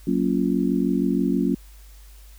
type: chord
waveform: sine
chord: Gb major seventh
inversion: none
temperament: just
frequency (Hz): 185 / 231.2 / 277.5 / 346.9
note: Gb3 / Bb3 / Db4 / F4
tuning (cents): 0 / -14 / +2 / -12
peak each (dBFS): -24 / -24 / -23 / -27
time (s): 0.07-1.55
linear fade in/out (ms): 5
effects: added 50 Hz sine -43 dBFS peak until 2.38 s + white hiss -54 dBFS RMS until 2.38 s